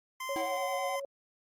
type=tone with pitch glide; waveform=25% pulse; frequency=1039 to 1031.2 Hz; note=C6 to C6; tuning=-12 to -26 cents; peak=-32 dBFS; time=0.2-1 s; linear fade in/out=5 ms; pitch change=-14 cents; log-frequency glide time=0.45-0.68 s
type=tone with tremolo; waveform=sine; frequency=554 Hz; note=C#5; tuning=1 cent flat; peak=-32 dBFS; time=0.29-1.05 s; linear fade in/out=2 ms; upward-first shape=sine; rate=9.3 Hz; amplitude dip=50%
type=tone with exponential decay; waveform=square; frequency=325.6 Hz; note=E4; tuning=21 cents flat; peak=-34 dBFS; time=0.36-0.67 s; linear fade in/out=0 ms; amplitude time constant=66 ms
type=tone with vibrato; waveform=triangle; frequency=740 Hz; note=F#5; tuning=in tune; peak=-33 dBFS; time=0.36-0.96 s; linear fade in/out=5 ms; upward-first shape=square; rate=9.4 Hz; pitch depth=38 cents each way
effects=Opus 32 kbps